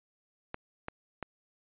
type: clicks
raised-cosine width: 0.5 ms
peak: -21 dBFS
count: 3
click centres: 0.544 / 0.884 / 1.227 s
effects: resampled to 8000 Hz